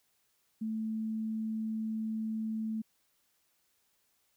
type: tone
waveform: sine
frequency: 220 Hz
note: A3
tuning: in tune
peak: -32 dBFS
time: 0.61-2.82 s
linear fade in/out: 10 ms
effects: white hiss -74 dBFS RMS until 4.36 s